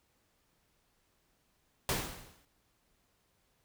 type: noise with exponential decay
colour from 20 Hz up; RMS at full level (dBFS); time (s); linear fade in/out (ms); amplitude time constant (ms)
pink; -29; 1.89-2.45; 1; 120
effects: pink hiss -74 dBFS RMS until 3.64 s